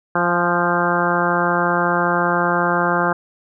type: harmonic tone with a mistuned harmonic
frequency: 174.61 Hz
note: F3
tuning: in tune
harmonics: 1 / 2 / 3 / 4 / 5 / 6 / 7 / 8 / 9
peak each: -24 / -24 / -24 / -24 / -24 / -24 / -24 / -24 / -24 dBFS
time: 0.15-3.13 s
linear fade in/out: 5 ms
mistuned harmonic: 5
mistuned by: -21 cents
effects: none